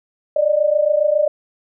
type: tone pair together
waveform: sine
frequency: 580.7 / 608 Hz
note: D5 / D#5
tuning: -20 / -40 cents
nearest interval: minor second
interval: 80 cents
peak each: -17 / -15 dBFS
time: 0.36-1.28 s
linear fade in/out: 5 ms
effects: none